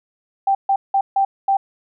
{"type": "tone bursts at uneven times", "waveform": "sine", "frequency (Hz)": 784, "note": "G5", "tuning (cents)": 0, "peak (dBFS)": -13, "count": 5, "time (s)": [[0.47, 0.55], [0.69, 0.76], [0.94, 1.01], [1.16, 1.25], [1.48, 1.57]], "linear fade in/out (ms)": 5, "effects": []}